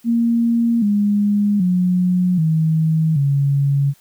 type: tone with pitch steps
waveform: sine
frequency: 233.1 / 205.3 / 180.79 / 159.21 / 140.21 Hz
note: A#3 / G#3 / F#3 / D#3 / C#3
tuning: 0 / -20 / -40 / +40 / +20 cents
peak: -13 dBFS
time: 0.04-3.94 s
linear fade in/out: 50 ms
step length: 780 ms
effects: white hiss -54 dBFS RMS until 4 s